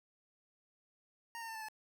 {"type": "tone with pitch steps", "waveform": "25% pulse", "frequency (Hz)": [927, 911.1, 895.4, 880, 864.9], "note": ["A#5", "A#5", "A5", "A5", "A5"], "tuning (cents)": [-10, -40, 30, 0, -30], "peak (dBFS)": -39, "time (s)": [1.35, 1.685], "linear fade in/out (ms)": 0, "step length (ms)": 67, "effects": []}